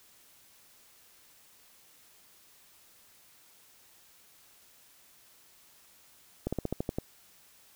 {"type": "slowing click train", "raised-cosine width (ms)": 2, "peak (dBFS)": -17, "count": 8, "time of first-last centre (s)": [6.47, 6.985], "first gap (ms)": 56, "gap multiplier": 1.09, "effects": ["white hiss -60 dBFS RMS until 7.75 s"]}